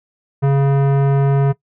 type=tone with tanh clipping; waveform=sine; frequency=138.59 Hz; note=C#3; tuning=in tune; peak=-13 dBFS; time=0.42-1.53 s; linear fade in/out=20 ms; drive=17 dB; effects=noise-tail reverb RT60 0.1 s tail -19 dB re dry